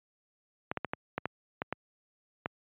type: clicks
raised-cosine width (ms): 0.5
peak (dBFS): -16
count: 9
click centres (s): 0.715 / 0.773 / 0.847 / 0.935 / 1.18 / 1.256 / 1.619 / 1.726 / 2.459
effects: high-pass 100 Hz 12 dB/octave + resampled to 8000 Hz